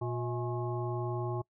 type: harmonic tone with a mistuned harmonic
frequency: 120 Hz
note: B2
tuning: 49 cents flat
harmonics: 1 / 3 / 5 / 7 / 9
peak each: -34 / -36 / -43 / -42 / -44 dBFS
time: 0.01-1.42 s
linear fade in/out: 10 ms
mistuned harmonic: 5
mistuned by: +110 cents
effects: noise-tail reverb RT60 0.1 s tail -23 dB re dry